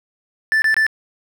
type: tone bursts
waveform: triangle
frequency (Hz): 1761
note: A6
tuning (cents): +1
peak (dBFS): -11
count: 3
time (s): 0.52-0.866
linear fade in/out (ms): 0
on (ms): 100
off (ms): 23
effects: none